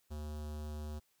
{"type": "tone with notch filter", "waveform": "square", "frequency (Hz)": 75.3, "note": "D2", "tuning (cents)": 44, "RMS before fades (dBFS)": -42, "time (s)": [0.1, 1], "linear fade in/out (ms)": 20, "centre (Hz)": 2100, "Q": 1, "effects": ["white hiss -75 dBFS RMS until 1.2 s"]}